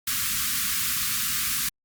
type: band-stop noise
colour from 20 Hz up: white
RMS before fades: -26 dBFS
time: 0.07-1.69 s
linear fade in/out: 5 ms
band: 270 to 1100 Hz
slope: 96 dB/octave
effects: Opus 48 kbps